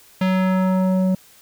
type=tone with low-pass filter sweep; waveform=square; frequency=186.9 Hz; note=F#3; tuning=18 cents sharp; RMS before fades=-18 dBFS; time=0.21-1.15 s; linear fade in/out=5 ms; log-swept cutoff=3200 to 440 Hz; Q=1.1; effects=white hiss -50 dBFS RMS until 1.41 s